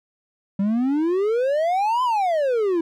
triangle exponential two-way sweep, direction up then down, 191.6 to 1033 to 322.7 Hz, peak -16 dBFS, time 0.59-2.81 s, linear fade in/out 5 ms, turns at 2.03 s, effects none

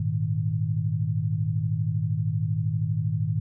sine chord, Ab suspended second, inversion none, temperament equal, 103.83 / 116.54 / 155.56 Hz, Ab2 / Bb2 / Eb3, 0 / 0 / 0 cents, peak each -27 / -28 / -27 dBFS, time 0-3.4 s, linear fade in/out 5 ms, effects none

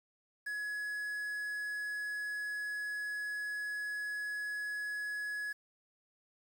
triangle tone with quantisation, 1685 Hz, G#6, 25 cents sharp, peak -34 dBFS, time 0.46-5.53 s, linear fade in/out 10 ms, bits 9, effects none

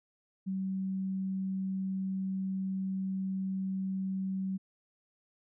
sine tone, 190.7 Hz, G3, 47 cents flat, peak -31 dBFS, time 0.46-4.58 s, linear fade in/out 20 ms, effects none

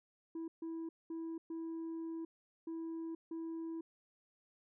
sine tone bursts at uneven times, 327.9 Hz, E4, 9 cents flat, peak -37 dBFS, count 6, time 0.35-0.48 / 0.62-0.89 / 1.1-1.38 / 1.5-2.25 / 2.67-3.15 / 3.31-3.81 s, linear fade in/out 5 ms, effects tanh soft clip ceiling -39 dBFS

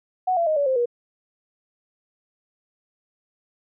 sine tone with pitch steps, 740 / 678.6 / 622.3 / 570.6 / 523.3 / 479.8 Hz, F#5 / F5 / D#5 / C#5 / C5 / A#4, 0 / -50 / 0 / +50 / 0 / +50 cents, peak -18 dBFS, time 0.27-0.858 s, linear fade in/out 10 ms, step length 98 ms, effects none

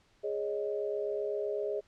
sine chord, Ab suspended fourth, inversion none, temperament equal, 415.3 / 554.4 / 622.3 Hz, Ab4 / Db5 / Eb5, 0 / 0 / 0 cents, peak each -33 / -38 / -37 dBFS, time 0.23-1.81 s, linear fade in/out 20 ms, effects pink hiss -67 dBFS RMS until 1.87 s + low-pass 6000 Hz 12 dB/octave

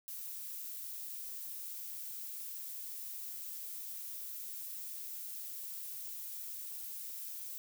violet noise, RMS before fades -44 dBFS, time 0.08-7.58 s, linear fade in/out 0 ms, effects none

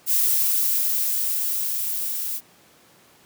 violet noise with level ramp, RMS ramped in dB -19 to -28 dBFS, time 0.06-2.41 s, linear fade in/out 50 ms, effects pink hiss -54 dBFS RMS until 3.25 s + high-pass 150 Hz 12 dB/octave

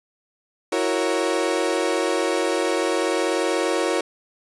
35% pulse chord, F# dominant seventh, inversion third, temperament equal, 329.6 / 370 / 466.2 / 554.4 Hz, E4 / F#4 / A#4 / C#5, 0 / 0 / 0 / 0 cents, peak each -24 dBFS, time 0.72-4.01 s, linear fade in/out 5 ms, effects resampled to 24000 Hz + 9-bit

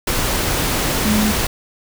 sine tone in noise, 212.9 Hz, G#3, 43 cents sharp, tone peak -15 dBFS, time 1.05-1.32 s, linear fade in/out 5 ms, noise pink, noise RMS -19 dBFS, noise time 0.07-1.47 s, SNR +1 dB, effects none

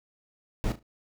brown noise with echo, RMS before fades -27 dBFS, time 0.64-0.72 s, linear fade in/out 0 ms, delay 36 ms, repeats 3, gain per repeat -12 dB, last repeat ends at 0.828 s, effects none

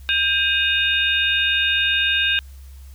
sine tone cluster, 1594 / 2507 / 2854 / 3669 Hz, G6 / D#7 / F7 / A#7, +28 / +12 / +37 / -28 cents, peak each -22 dBFS, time 0.09-2.39 s, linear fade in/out 0 ms, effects added 67 Hz sine -37 dBFS peak until 2.94 s + white hiss -54 dBFS RMS until 2.94 s

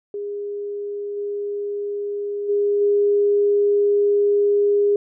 sine tone with level steps, 408.4 Hz, G#4, 29 cents flat, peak -25 / -23 / -16 / -14 dBFS, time 0.14-4.96 s, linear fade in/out 2 ms, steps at 1.16 / 2.48 / 2.8 s, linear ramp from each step 20 ms, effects none

